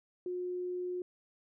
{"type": "tone", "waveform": "sine", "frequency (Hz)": 360, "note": "F#4", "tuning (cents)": -47, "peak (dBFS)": -34, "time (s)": [0.26, 1.02], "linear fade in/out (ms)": 2, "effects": []}